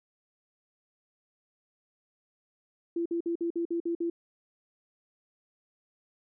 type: tone bursts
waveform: sine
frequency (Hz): 338.8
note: E4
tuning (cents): +48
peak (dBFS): -27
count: 8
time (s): 2.96-4.1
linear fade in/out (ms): 5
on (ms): 97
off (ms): 52
effects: none